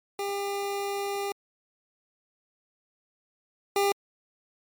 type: tone pair in turn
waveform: 25% pulse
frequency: 400.5 / 400.5 Hz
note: G4 / G4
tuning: +37 / +37 cents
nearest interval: unison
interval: 0 cents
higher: neither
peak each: -25 / -18 dBFS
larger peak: second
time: 0.19-1.32 / 3.76-3.92 s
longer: first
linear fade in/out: 2 ms
effects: MP3 96 kbps